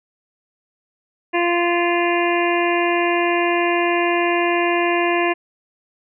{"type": "harmonic tone", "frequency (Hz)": 346.4, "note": "F4", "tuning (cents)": -14, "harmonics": [1, 2, 3, 5, 6, 7, 8], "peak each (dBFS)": [-19, -22, -24, -26, -27, -27, -28], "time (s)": [1.33, 5.34], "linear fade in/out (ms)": 20, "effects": []}